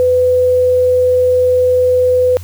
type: tone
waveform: sine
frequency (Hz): 502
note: B4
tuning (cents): +28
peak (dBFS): -8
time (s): 0-2.37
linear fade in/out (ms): 0
effects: added 88 Hz sine -26 dBFS peak until 2.43 s + white hiss -41 dBFS RMS until 2.43 s